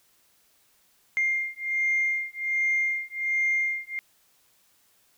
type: beating tone pair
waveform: sine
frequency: 2111 / 2112.3 Hz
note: C7 / C7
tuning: +15 / +16 cents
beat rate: 1.3 Hz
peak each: -26 dBFS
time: 1.17-3.99 s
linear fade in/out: 0 ms
effects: tanh soft clip ceiling -17 dBFS + white hiss -64 dBFS RMS until 5.17 s